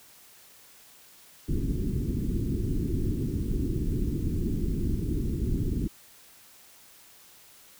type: low-pass noise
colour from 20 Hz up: pink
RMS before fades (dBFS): -28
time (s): 1.48-5.88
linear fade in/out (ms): 10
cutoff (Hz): 370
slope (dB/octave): 48
effects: white hiss -54 dBFS RMS until 7.79 s